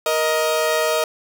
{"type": "tone pair together", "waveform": "sawtooth", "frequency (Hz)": [469.7, 627], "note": ["A#4", "D#5"], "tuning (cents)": [13, 13], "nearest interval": "perfect fourth", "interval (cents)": 500, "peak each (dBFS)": [-18, -15], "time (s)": [0.06, 1.04], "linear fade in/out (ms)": 2, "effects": []}